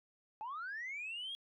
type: linear sweep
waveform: sine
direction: up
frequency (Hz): 830.6 to 3322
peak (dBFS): -39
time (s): 0.41-1.35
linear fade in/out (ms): 0
effects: tanh soft clip ceiling -37 dBFS